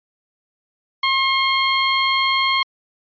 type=tone; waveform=15% pulse; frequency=1072 Hz; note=C6; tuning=42 cents sharp; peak=-9 dBFS; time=1.03-2.63 s; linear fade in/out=5 ms; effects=resampled to 11025 Hz